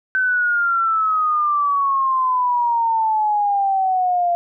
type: exponential sweep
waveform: sine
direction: down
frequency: 1534 to 690 Hz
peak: -15 dBFS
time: 0.15-4.35 s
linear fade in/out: 0 ms
effects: none